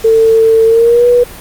sine tone with pitch glide, 448.3 to 486.1 Hz, A4 to B4, +32 to -28 cents, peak -4 dBFS, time 0.04-1.24 s, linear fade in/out 10 ms, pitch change +140 cents, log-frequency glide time 0.66-1.07 s, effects pink hiss -30 dBFS RMS until 1.4 s + Opus 48 kbps

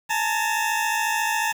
20% pulse tone pair together, 853.9 / 908 Hz, G#5 / A#5, +48 / -46 cents, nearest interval minor second, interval 106 cents, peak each -20 / -19 dBFS, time 0.09-1.53 s, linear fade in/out 20 ms, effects 7-bit

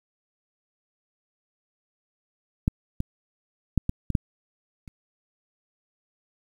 clicks, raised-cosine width 5 ms, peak -8 / -14 / -7 / -12 / -14 / -7 / -30 dBFS, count 7, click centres 2.679 / 3.004 / 3.777 / 3.894 / 4.103 / 4.152 / 4.878 s, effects 8-bit

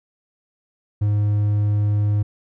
triangle tone, 103.83 Hz, G#2, in tune, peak -14 dBFS, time 1.01-2.23 s, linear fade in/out 10 ms, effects none

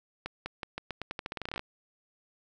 accelerating click train, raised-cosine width 0.3 ms, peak -19 dBFS, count 19, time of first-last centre 0.26-1.594 s, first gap 200 ms, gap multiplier 0.86, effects none

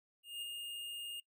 square tone with ADSR envelope, 2831 Hz, F7, 23 cents sharp, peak -40 dBFS, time 0.23-1.2 s, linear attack 190 ms, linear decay 15 ms, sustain -3 dB, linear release 3 ms, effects noise-tail reverb RT60 0.1 s tail -20 dB re dry

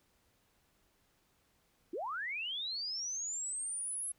sine linear sweep, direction up, 293.5 to 11000 Hz, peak -36 dBFS, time 1.93-4.12 s, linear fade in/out 5 ms, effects pink hiss -73 dBFS RMS until 4.18 s

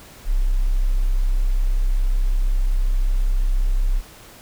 sine tone, 32.7 Hz, C1, in tune, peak -15 dBFS, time 0.25-4.02 s, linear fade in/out 50 ms, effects pink hiss -44 dBFS RMS until 4.41 s

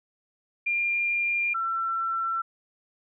sine tone pair in turn, 2398 / 1345.8 Hz, D7 / E6, +36 / +35 cents, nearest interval minor seventh, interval 1001 cents, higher first, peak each -23 / -25 dBFS, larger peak first, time 0.66-1.54 / 1.54-2.42 s, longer neither, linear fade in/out 10 ms, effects none

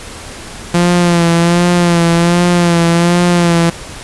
sawtooth tone with vibrato, 172.2 Hz, F3, 24 cents flat, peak -4 dBFS, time 0.74-3.7 s, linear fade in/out 5 ms, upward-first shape sine, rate 1.3 Hz, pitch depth 39 cents each way, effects pink hiss -29 dBFS RMS until 4.03 s + resampled to 24000 Hz

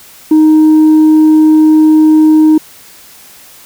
sine tone with tanh clipping, 311.1 Hz, D#4, in tune, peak -3 dBFS, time 0.31-2.58 s, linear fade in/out 5 ms, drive 1 dB, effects white hiss -37 dBFS RMS until 3.65 s

